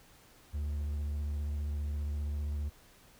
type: tone with vibrato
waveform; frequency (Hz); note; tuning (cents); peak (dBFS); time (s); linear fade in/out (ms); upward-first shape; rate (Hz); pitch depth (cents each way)
triangle; 73.42; D2; 0; -30; 0.53-2.7; 20; sine; 15; 25
effects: pink hiss -60 dBFS RMS until 3.19 s